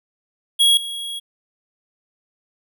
square tone with level steps, 3312 Hz, G#7, 5 cents flat, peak -12 / -27 dBFS, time 0.59-1.2 s, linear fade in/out 20 ms, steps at 0.77 s, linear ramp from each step 2 ms, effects none

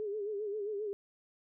sine tone with vibrato, 415.3 Hz, G#4, in tune, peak -34 dBFS, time 0-0.93 s, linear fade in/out 0 ms, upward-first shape sine, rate 7.5 Hz, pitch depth 81 cents each way, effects none

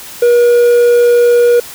triangle tone, 479.7 Hz, A#4, 50 cents sharp, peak -3 dBFS, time 0.22-1.6 s, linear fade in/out 5 ms, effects white hiss -30 dBFS RMS until 1.74 s

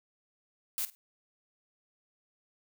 blue noise with echo, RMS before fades -33 dBFS, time 0.78-0.85 s, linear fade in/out 0 ms, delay 50 ms, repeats 2, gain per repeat -15 dB, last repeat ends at 0.95 s, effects none

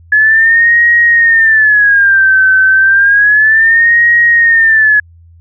sine tone with vibrato, 1700 Hz, G#6, 40 cents sharp, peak -4 dBFS, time 0.12-5 s, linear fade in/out 5 ms, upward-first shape sine, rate 0.31 Hz, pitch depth 180 cents each way, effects added 84 Hz sine -37 dBFS peak until 5.4 s

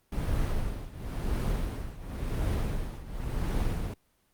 brown noise with tremolo, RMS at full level -27 dBFS, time 0.12-3.94 s, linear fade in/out 5 ms, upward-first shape triangle, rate 0.94 Hz, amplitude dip 85%, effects pink hiss -70 dBFS RMS until 4.33 s + Opus 32 kbps

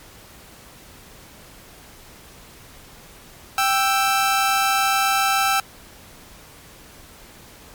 sawtooth tone pair together, 783.8 / 1322 Hz, G5 / E6, 0 / +5 cents, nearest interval major sixth, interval 905 cents, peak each -16 dBFS, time 3.58-5.6 s, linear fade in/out 2 ms, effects pink hiss -45 dBFS RMS until 7.74 s + MP3 96 kbps

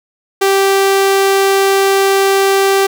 sawtooth tone, 390.7 Hz, G4, 6 cents flat, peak -5 dBFS, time 0.41-2.87 s, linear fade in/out 10 ms, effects none

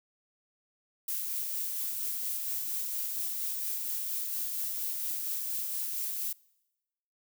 violet noise with tremolo, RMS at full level -33 dBFS, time 1.08-6.33 s, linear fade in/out 5 ms, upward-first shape sine, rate 4.3 Hz, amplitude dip 25%, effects noise-tail reverb RT60 1.0 s tail -25 dB re dry

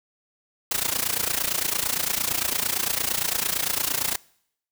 white noise with amplitude modulation, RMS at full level -22 dBFS, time 0.71-4.16 s, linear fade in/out 5 ms, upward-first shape sine, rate 28.8 Hz, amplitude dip 85%, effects noise-tail reverb RT60 0.7 s tail -24 dB re dry

